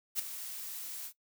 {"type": "noise with ADSR envelope", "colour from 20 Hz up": "blue", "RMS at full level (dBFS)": -30, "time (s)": [0.15, 1.13], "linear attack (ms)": 42, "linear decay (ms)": 8, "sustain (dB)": -12, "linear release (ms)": 77, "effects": ["noise-tail reverb RT60 0.1 s tail -18 dB re dry"]}